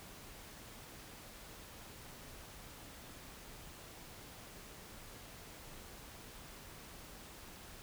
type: silence
effects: pink hiss -53 dBFS RMS until 7.82 s